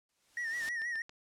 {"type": "noise with exponential growth", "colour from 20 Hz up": "white", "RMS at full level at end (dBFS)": -41, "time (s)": [0.09, 0.69], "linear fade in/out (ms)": 2, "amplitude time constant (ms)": 130}
{"type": "tone with vibrato", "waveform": "triangle", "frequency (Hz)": 1861, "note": "A#6", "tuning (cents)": -3, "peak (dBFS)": -32, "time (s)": [0.37, 1.02], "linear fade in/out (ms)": 2, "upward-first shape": "sine", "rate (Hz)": 6.3, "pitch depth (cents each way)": 74}
{"type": "click train", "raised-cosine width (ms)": 0.2, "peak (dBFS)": -33, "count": 4, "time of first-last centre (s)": [0.68, 1.094], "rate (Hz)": 7.24}
{"effects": ["low-pass 9000 Hz 12 dB/octave"]}